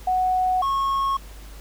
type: tone pair in turn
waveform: sine / triangle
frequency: 740 / 1092.7 Hz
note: F#5 / C#6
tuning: 0 / -25 cents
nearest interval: perfect fifth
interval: 675 cents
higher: second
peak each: -18 dBFS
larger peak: neither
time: 0.07-0.62 / 0.62-1.17 s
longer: neither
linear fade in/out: 5 ms
effects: added 50 Hz sine -39 dBFS peak until 1.6 s + pink hiss -47 dBFS RMS until 1.6 s